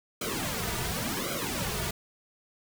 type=noise with flanger; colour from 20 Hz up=pink; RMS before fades=-32 dBFS; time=0.21-1.91 s; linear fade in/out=5 ms; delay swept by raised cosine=1.1 to 3.8 ms; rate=0.91 Hz; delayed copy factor=-0.95; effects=none